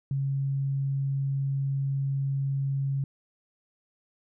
sine tone, 137.3 Hz, C#3, 16 cents flat, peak -25 dBFS, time 0.11-3.04 s, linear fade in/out 2 ms, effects none

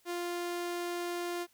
sawtooth tone, 349.2 Hz, F4, in tune, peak -30 dBFS, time 0.05-1.47 s, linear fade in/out 50 ms, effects white hiss -68 dBFS RMS until 1.53 s

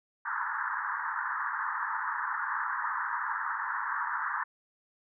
pink band-pass noise, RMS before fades -33 dBFS, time 0.25-4.44 s, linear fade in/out 10 ms, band 890 to 1800 Hz, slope 96 dB/octave, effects none

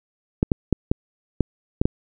clicks, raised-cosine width 3 ms, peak -4 dBFS, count 7, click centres 0.429 / 0.518 / 0.727 / 0.915 / 1.407 / 1.815 / 1.855 s, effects none

